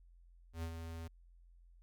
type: tone with ADSR envelope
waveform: square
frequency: 82.41 Hz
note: E2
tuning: in tune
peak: -38 dBFS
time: 0.53-1.08 s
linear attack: 97 ms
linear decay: 76 ms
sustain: -6 dB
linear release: 9 ms
effects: added 43 Hz sine -59 dBFS peak until 1.82 s